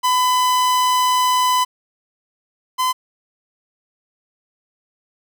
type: tone pair in turn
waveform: 45% pulse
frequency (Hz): 1004 / 1020.4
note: B5 / C6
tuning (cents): +28 / -44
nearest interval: unison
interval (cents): 28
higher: second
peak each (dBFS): -14 / -16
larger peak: first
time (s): 0.03-1.65 / 2.78-2.93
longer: first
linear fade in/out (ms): 20
effects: none